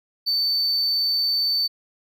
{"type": "tone", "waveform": "triangle", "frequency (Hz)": 4539, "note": "C#8", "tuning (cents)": 40, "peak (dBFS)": -18, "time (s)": [0.26, 1.68], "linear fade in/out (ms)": 20, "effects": []}